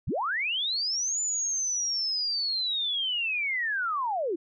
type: linear two-way sweep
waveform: sine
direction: up then down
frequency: 43.65 to 7070 to 308.8 Hz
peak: -26 dBFS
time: 0.07-4.36 s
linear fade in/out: 10 ms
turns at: 1.21 s
effects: none